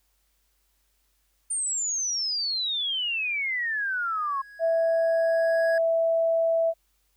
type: exponential sweep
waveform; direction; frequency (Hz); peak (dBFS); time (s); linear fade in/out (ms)
sine; down; 9040 to 1064; -25; 1.5-4.42; 10
type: tone with exponential growth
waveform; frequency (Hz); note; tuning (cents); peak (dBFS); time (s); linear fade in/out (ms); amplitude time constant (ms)
triangle; 1661.2; G#6; 0; -26; 2.79-5.78; 2; 650
type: tone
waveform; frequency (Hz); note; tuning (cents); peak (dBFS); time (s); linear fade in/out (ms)
sine; 659.3; E5; 0; -20; 4.59-6.74; 50
effects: added 49 Hz sine -70 dBFS peak until 7.16 s + white hiss -71 dBFS RMS until 7.16 s